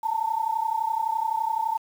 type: tone pair together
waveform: sine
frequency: 879 / 910.8 Hz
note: A5 / A#5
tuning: -2 / -40 cents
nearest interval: minor second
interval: 62 cents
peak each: -26 dBFS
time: 0.03-1.78 s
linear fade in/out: 10 ms
effects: 8-bit